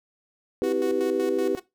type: chord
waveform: sine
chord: C major seventh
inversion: none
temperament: equal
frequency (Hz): 261.6 / 329.6 / 392 / 493.9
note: C4 / E4 / G4 / B4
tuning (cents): 0 / 0 / 0 / 0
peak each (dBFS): -31 / -28 / -25 / -27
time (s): 0.62-1.55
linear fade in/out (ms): 0
type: tone with tremolo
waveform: sawtooth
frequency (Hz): 369.1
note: F#4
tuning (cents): -4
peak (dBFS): -28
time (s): 0.63-1.6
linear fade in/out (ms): 10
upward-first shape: square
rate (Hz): 5.3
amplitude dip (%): 70
effects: noise-tail reverb RT60 0.2 s tail -18 dB re dry